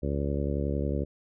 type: harmonic tone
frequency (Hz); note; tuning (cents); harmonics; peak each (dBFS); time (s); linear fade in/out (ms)
71; C#2; +42; 1 / 2 / 3 / 4 / 5 / 6 / 7 / 8; -30 / -33 / -35 / -36 / -37 / -38 / -38 / -39; 0.02-1.05; 20
effects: none